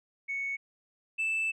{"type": "tone pair in turn", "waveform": "sine", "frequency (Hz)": [2217, 2640], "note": ["C#7", "E7"], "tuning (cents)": [0, 2], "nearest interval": "minor third", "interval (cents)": 302, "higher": "second", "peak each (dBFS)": [-30, -25], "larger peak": "second", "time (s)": [[0.28, 0.57], [1.18, 1.52]], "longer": "second", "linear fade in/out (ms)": 20, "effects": ["tanh soft clip ceiling -26 dBFS"]}